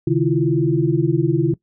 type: tone cluster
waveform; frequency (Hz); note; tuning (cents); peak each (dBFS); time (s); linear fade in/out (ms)
sine; 133.9 / 154.3 / 327.9 / 347.4; C3 / D#3 / E4 / F4; +40 / -14 / -9 / -9; -20; 0.07-1.54; 5
effects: noise-tail reverb RT60 0.1 s tail -20 dB re dry